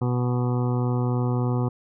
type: harmonic tone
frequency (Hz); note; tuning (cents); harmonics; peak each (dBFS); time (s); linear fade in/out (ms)
123.3; B2; -2; 1 / 2 / 3 / 4 / 6 / 7 / 8 / 9 / 10; -22 / -28 / -32 / -34 / -38 / -39 / -40 / -41 / -42; 0.01-1.69; 10
effects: none